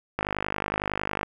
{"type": "click train", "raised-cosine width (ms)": 0.5, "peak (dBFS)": -11, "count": 54, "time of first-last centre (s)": [0.19, 1.231], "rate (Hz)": 50.9, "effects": ["8-bit"]}